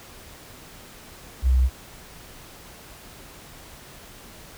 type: tone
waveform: sine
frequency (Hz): 63.9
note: C2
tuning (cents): -40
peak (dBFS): -15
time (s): 1.42-1.7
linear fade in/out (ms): 50
effects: pink hiss -45 dBFS RMS until 4.57 s